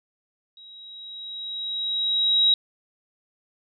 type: tone with level ramp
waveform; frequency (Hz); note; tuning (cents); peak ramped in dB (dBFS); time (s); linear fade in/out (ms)
sine; 3835; A#7; +48; -44 to -14; 0.57-2.54; 2
effects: none